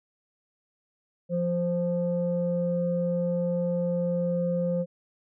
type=tone pair together; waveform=sine; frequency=174.61 / 523.2 Hz; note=F3 / C5; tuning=0 / 0 cents; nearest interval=octave + perfect fifth; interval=1900 cents; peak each=-26 dBFS; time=1.29-4.86 s; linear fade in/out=50 ms; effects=tanh soft clip ceiling -17 dBFS